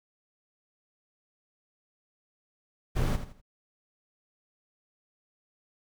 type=noise with echo; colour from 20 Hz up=brown; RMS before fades=-26 dBFS; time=2.95-3.17 s; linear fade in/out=20 ms; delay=82 ms; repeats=3; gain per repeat=-10 dB; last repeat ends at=3.416 s; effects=none